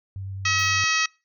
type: tone with vibrato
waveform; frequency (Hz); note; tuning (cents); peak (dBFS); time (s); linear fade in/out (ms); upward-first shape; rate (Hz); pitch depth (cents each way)
sine; 96.7; G2; -23; -30; 0.16-0.84; 0; triangle; 9.5; 14
type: harmonic tone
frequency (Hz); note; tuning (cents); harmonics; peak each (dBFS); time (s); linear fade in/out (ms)
640; D#5; +49; 2 / 3 / 4 / 5 / 6 / 7 / 8 / 9 / 10; -27 / -25 / -25 / -31 / -33 / -30 / -34 / -29 / -35; 0.45-1.06; 5
type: noise with exponential decay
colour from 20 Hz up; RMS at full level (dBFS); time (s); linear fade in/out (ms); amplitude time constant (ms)
violet; -44; 0.59-0.92; 0; 71
effects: noise-tail reverb RT60 0.3 s tail -26 dB re dry